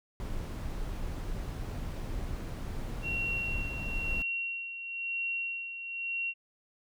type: noise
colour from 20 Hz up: brown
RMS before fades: -36 dBFS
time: 0.2-4.22 s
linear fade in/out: 0 ms
type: tone with tremolo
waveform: sine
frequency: 2740 Hz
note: F7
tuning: 34 cents flat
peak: -30 dBFS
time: 3.02-6.34 s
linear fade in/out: 50 ms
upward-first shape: sine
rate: 1 Hz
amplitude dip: 60%
effects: none